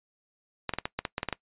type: clicks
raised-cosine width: 0.3 ms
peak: -13 dBFS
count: 10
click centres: 0.693 / 0.737 / 0.786 / 0.855 / 0.99 / 1.052 / 1.181 / 1.231 / 1.287 / 1.327 s
effects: noise-tail reverb RT60 0.1 s tail -21 dB re dry + resampled to 8000 Hz